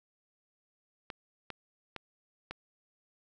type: clicks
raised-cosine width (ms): 0.3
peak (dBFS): -23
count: 4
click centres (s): 1.102 / 1.503 / 1.963 / 2.51
effects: none